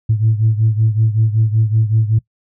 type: beating tone pair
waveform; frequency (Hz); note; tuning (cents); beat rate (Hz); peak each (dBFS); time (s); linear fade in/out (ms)
sine; 108.8 / 114.1; A2 / A#2; -19 / -37; 5.3; -12 / -16; 0.09-2.19; 10
effects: noise-tail reverb RT60 0.1 s tail -21 dB re dry + tanh soft clip ceiling -5 dBFS